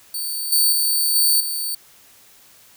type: tone with level steps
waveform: 5% pulse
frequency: 4538 Hz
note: C#8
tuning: 40 cents sharp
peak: -17 / -7 / -10 / -7 / -16 dBFS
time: 0.14-1.75 s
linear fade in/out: 5 ms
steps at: 0.52 / 0.72 / 1.15 / 1.4 s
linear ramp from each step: 5 ms
effects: white hiss -50 dBFS RMS until 2.76 s